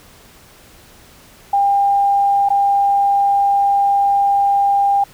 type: tone with dropouts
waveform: sine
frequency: 800 Hz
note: G5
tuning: 35 cents sharp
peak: -11 dBFS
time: 1.53-5.04 s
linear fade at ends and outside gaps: 5 ms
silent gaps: 2.489-2.502 s
effects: pink hiss -45 dBFS RMS until 5.13 s